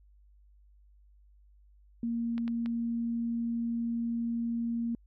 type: tone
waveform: sine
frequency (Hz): 233.1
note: A#3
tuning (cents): 0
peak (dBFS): -29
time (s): 2.03-4.95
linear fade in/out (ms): 2
type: clicks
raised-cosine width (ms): 0.3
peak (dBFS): -28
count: 3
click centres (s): 2.38 / 2.479 / 2.66
effects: added 50 Hz sine -57 dBFS peak until 5.06 s